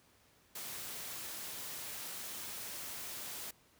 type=noise; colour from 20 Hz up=white; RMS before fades=-44 dBFS; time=0.55-3.51 s; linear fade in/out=5 ms; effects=pink hiss -67 dBFS RMS until 3.79 s + high-pass 60 Hz 12 dB/octave